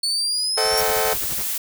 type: exponential sweep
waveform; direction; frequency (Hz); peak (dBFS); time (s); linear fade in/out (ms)
35% pulse; up; 4435 to 5530; -18; 0.03-0.81; 5
type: chord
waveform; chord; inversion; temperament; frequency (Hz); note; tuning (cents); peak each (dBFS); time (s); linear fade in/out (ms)
sawtooth; A diminished seventh; none; just; 440 / 528 / 633.6 / 760.3; A4 / C5 / Eb5 / Gb5; 0 / +16 / +31 / +47; -19 / -23 / -23 / -22; 0.57-1.14; 10
type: noise with tremolo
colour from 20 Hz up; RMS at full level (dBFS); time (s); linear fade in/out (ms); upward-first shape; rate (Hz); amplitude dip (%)
pink; -33; 0.63-1.48; 50; sine; 12; 95
type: noise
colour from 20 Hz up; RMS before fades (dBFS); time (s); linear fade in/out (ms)
blue; -25; 0.77-1.58; 5
effects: none